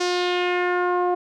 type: tone with low-pass filter sweep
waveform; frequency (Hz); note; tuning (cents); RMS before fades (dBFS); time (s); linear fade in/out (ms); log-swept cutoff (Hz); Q
sawtooth; 357.1; F4; +39; -22; 0-1.15; 10; 5800 to 810; 2.3
effects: none